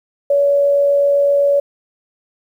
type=tone with amplitude modulation; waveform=sine; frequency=567 Hz; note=C#5; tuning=39 cents sharp; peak=-9 dBFS; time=0.3-1.6 s; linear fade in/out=5 ms; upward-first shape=sine; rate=87.8 Hz; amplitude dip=25%; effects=8-bit